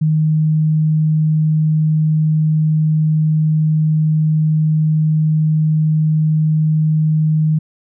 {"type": "tone", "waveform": "sine", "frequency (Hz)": 155.56, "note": "D#3", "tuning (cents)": 0, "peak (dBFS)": -11, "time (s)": [0.01, 7.59], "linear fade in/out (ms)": 10, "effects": []}